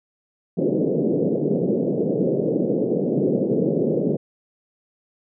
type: band-pass noise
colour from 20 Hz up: white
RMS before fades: -21 dBFS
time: 0.57-4.17 s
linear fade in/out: 10 ms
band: 140 to 520 Hz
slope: 48 dB/octave
effects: none